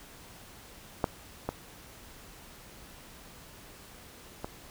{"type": "clicks", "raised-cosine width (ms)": 1, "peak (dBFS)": [-11, -16, -21], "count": 3, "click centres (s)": [1.042, 1.49, 4.445], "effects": ["pink hiss -51 dBFS RMS until 4.7 s"]}